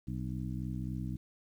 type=harmonic tone with a mistuned harmonic; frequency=63.6 Hz; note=C2; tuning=48 cents flat; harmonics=1 / 2 / 3 / 4 / 5; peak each=-41 / -38 / -40 / -45 / -46 dBFS; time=0.07-1.17 s; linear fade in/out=10 ms; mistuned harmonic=5; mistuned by=-49 cents; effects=11-bit